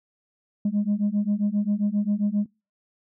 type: beating tone pair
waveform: sine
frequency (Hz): 202.4 / 209.9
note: G#3 / G#3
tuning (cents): -44 / +19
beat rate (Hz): 7.5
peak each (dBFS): -23 / -22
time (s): 0.65-2.46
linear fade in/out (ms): 5
effects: noise-tail reverb RT60 0.3 s tail -26 dB re dry + tanh soft clip ceiling -17 dBFS